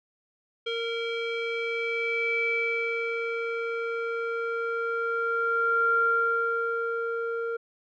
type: tone with low-pass filter sweep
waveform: square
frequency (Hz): 462.1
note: A#4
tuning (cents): -15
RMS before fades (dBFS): -28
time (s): 0.66-7.57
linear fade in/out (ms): 10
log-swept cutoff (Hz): 3000 to 1100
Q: 9.1
effects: none

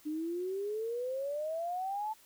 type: exponential sweep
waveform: sine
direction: up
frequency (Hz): 298.3 to 884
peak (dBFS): -33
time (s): 0.05-2.14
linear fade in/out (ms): 20
effects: white hiss -61 dBFS RMS until 2.25 s

